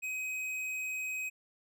sine tone with tanh clipping, 2524 Hz, D#7, 24 cents sharp, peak -36 dBFS, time 0.02-1.3 s, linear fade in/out 20 ms, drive 12 dB, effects none

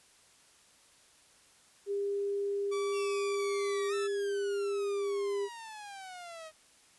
sine tone, 401.5 Hz, G4, 41 cents sharp, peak -30 dBFS, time 1.86-5.49 s, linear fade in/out 50 ms
sawtooth tone with pitch glide, 1153 to 1316.8 Hz, D6 to E6, -32 to -2 cents, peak -35 dBFS, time 2.71-4.08 s, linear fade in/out 20 ms, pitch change +230 cents, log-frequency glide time 3.88-3.94 s
sawtooth exponential sweep, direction down, 2785 to 622.3 Hz, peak -40 dBFS, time 2.92-6.52 s, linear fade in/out 50 ms
effects white hiss -62 dBFS RMS until 6.98 s + resampled to 24000 Hz

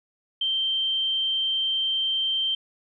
sine tone, 3135 Hz, G7, 1 cent flat, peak -22 dBFS, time 0.41-2.55 s, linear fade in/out 5 ms, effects none

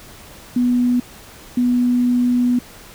sine tone pair in turn, 245.6 / 245.6 Hz, B3 / B3, -9 / -9 cents, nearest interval unison, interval 0 cents, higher neither, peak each -13 dBFS, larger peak neither, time 0.56-1 / 1.57-2.59 s, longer second, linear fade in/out 5 ms, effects pink hiss -41 dBFS RMS until 2.94 s

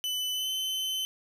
40% pulse tone with pitch glide, 3002 to 3056 Hz, F#7 to G7, +24 to -45 cents, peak -28 dBFS, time 0.04-1.05 s, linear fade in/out 0 ms, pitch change +31 cents, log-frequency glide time 0.32-0.5 s, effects none

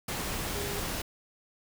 sine tone in noise, 404.8 Hz, G#4, 44 cents flat, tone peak -37 dBFS, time 0.55-0.8 s, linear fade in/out 5 ms, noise pink, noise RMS -34 dBFS, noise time 0.08-1.02 s, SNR -6 dB, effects none

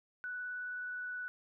sine tone with vibrato, 1482 Hz, F#6, 2 cents sharp, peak -38 dBFS, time 0.24-1.28 s, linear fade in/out 0 ms, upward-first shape sine, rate 19 Hz, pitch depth 10 cents each way, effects none

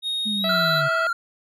triangle tone with pitch glide, 3729 to 3974 Hz, A#7 to B7, 0 to +10 cents, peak -22 dBFS, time 0.02-0.83 s, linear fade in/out 50 ms, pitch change +110 cents, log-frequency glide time 0.37-0.51 s
sine linear sweep, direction down, 217 to 138.59 Hz, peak -26 dBFS, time 0.25-0.89 s, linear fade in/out 20 ms
harmonic tone, 654 Hz, E5, 14 cents flat, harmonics 1 / 2 / 3 / 4 / 5 / 7, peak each -25 / -31 / -35 / -37 / -39 / -42 dBFS, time 0.44-1.07 s, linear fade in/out 2 ms
triangle tone with vibrato, 1396.9 Hz, F6, in tune, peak -19 dBFS, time 0.49-1.13 s, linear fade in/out 5 ms, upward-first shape sine, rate 19 Hz, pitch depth 42 cents each way
effects none

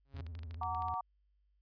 sawtooth tone with exponential growth, 137.3 Hz, C#3, 16 cents flat, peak -40 dBFS, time 0.05-0.21 s, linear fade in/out 5 ms, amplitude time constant 34 ms
triangle tone with vibrato, 82 Hz, E2, 9 cents flat, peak -40 dBFS, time 0.14-0.94 s, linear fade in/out 0 ms, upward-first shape sine, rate 14 Hz, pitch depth 130 cents each way
clicks, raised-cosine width 0.2 ms, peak -36 dBFS, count 11, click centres 0.167 / 0.266 / 0.352 / 0.391 / 0.433 / 0.51 / 0.544 / 0.633 / 0.748 / 0.822 / 0.884 s
sine chord, Gb augmented, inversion none, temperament just, 740 / 925 / 1156.2 Hz, Gb5 / Bb5 / D6, 0 / -14 / -27 cents, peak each -39 dBFS, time 0.61-1.01 s, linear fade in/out 5 ms
effects added 50 Hz sine -70 dBFS peak until 1.61 s + resampled to 11025 Hz

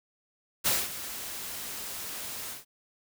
white noise with ADSR envelope, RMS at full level -24 dBFS, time 0.64-2.65 s, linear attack 29 ms, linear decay 210 ms, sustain -14 dB, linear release 150 ms, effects none

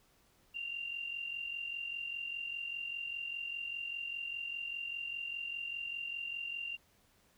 sine tone with amplitude modulation, 2778 Hz, F7, 10 cents flat, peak -35 dBFS, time 0.54-6.77 s, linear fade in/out 20 ms, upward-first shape sine, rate 45 Hz, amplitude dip 60%, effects pink hiss -69 dBFS RMS until 7.37 s

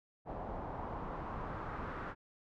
pink noise with low-pass filter sweep, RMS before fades -42 dBFS, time 0.25-2.15 s, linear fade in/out 50 ms, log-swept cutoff 800 to 1400 Hz, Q 2.2, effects none

